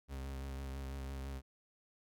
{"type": "tone with vibrato", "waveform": "40% pulse", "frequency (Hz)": 67.4, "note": "C#2", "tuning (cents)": -48, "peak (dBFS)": -40, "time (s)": [0.08, 1.42], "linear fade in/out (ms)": 50, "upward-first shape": "sine", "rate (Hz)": 6, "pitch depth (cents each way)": 29, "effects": []}